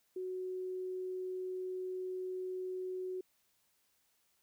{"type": "tone", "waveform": "sine", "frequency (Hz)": 370, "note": "F#4", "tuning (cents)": 0, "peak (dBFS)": -37, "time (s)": [0.16, 3.21], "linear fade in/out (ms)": 5, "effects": ["white hiss -75 dBFS RMS until 4.42 s"]}